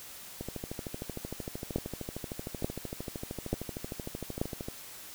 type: two click trains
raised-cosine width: 2 ms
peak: -23 / -15 dBFS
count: 57 / 4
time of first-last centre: 0.41-4.685 / 1.76-4.415 s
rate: 13.1 / 1.13 Hz
effects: white hiss -47 dBFS RMS until 5.14 s